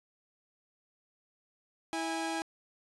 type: tone pair together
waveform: sawtooth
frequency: 326.6 / 820.4 Hz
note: E4 / G#5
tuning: -16 / -21 cents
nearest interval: octave + major third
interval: 1595 cents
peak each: -31 / -32 dBFS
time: 1.93-2.42 s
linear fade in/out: 0 ms
effects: resampled to 24000 Hz